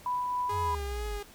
sine tone with tremolo, 990 Hz, B5, 4 cents sharp, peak -27 dBFS, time 0.06-0.75 s, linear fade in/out 2 ms, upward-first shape triangle, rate 3.6 Hz, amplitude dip 25%
sawtooth tone with vibrato, 411.3 Hz, G#4, 17 cents flat, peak -33 dBFS, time 0.49-1.23 s, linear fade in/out 5 ms, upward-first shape triangle, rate 2.2 Hz, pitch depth 37 cents each way
sine exponential sweep, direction down, 97.7 to 46.18 Hz, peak -33 dBFS, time 0.5-1.21 s, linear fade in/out 50 ms
effects pink hiss -53 dBFS RMS until 1.34 s

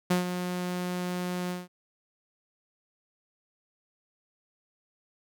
sawtooth tone with ADSR envelope, 179.5 Hz, F3, 48 cents sharp, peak -17 dBFS, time 0.1-1.68 s, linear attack 9 ms, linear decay 130 ms, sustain -9 dB, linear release 180 ms, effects none

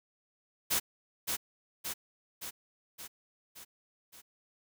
white noise with echo, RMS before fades -29 dBFS, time 0.7-0.8 s, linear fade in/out 20 ms, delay 570 ms, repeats 6, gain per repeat -4 dB, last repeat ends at 4.22 s, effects none

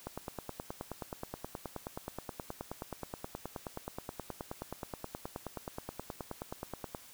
click train, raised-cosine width 1 ms, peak -24 dBFS, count 66, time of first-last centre 0.07-6.948 s, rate 9.45 Hz, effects white hiss -55 dBFS RMS until 7.13 s

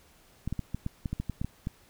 clicks, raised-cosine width 5 ms, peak -19 dBFS, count 12, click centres 0.476 / 0.526 / 0.593 / 0.746 / 0.864 / 1.058 / 1.13 / 1.2 / 1.297 / 1.415 / 1.446 / 1.671 s, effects pink hiss -60 dBFS RMS until 1.89 s

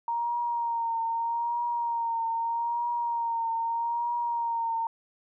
sine tone with vibrato, 932.3 Hz, A#5, in tune, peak -26 dBFS, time 0.08-4.87 s, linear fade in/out 2 ms, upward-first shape triangle, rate 0.8 Hz, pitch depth 41 cents each way, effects none

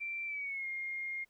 sine tone with pitch glide, 2349 to 2129 Hz, D7 to C7, 0 to +30 cents, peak -36 dBFS, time 0-1.25 s, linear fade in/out 20 ms, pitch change -170 cents, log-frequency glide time 0.26-0.67 s, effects pink hiss -74 dBFS RMS until 1.29 s

